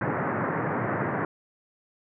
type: band-pass noise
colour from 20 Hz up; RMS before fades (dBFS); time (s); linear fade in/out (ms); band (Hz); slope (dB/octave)
pink; -28; 0.01-1.25; 2; 110 to 1900; 48
effects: none